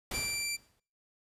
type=noise with exponential decay; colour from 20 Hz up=pink; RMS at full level=-36 dBFS; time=0.11-0.8 s; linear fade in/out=5 ms; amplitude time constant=150 ms
type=tone; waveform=15% pulse; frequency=2349 Hz; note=D7; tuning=in tune; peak=-26 dBFS; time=0.13-0.57 s; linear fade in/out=20 ms
effects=noise-tail reverb RT60 0.5 s tail -25 dB re dry + resampled to 32000 Hz